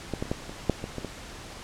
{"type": "clicks", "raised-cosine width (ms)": 2, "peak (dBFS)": [-15, -16, -27, -13, -25, -7, -19, -20, -19], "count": 9, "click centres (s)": [0.137, 0.225, 0.255, 0.315, 0.495, 0.697, 0.841, 0.983, 1.047], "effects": ["pink hiss -42 dBFS RMS until 1.63 s", "low-pass 8000 Hz 12 dB/octave"]}